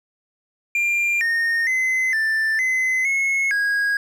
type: tone with pitch steps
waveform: triangle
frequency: 2389 / 1841 / 2046 / 1772 / 2041 / 2178 / 1644 Hz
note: D7 / A#6 / C7 / A6 / C7 / C#7 / G#6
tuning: +29 / -22 / -39 / +12 / -44 / -31 / -18 cents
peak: -16 dBFS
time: 0.75-3.97 s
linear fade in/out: 2 ms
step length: 460 ms
effects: none